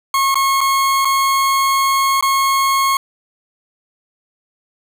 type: tone with dropouts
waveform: 40% pulse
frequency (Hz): 1088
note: C#6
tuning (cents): -33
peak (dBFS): -12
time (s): 0.14-2.97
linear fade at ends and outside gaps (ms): 2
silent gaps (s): 0.344-0.355 / 0.607-0.612 / 1.048-1.053 / 2.21-2.225
effects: none